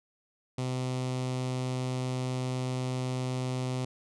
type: tone with notch filter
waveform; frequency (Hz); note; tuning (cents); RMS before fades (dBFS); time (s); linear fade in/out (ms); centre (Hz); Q
sawtooth; 127.9; C3; -39; -32; 0.58-3.85; 5; 1600; 1.7
effects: resampled to 22050 Hz